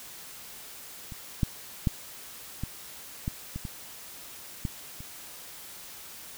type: clicks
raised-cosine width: 5 ms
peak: -28 / -11 / -11 / -19 / -17 / -22 / -23 / -17 / -30 dBFS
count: 9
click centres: 1.122 / 1.432 / 1.872 / 2.636 / 3.279 / 3.56 / 3.652 / 4.652 / 5.005 s
effects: white hiss -45 dBFS RMS until 6.37 s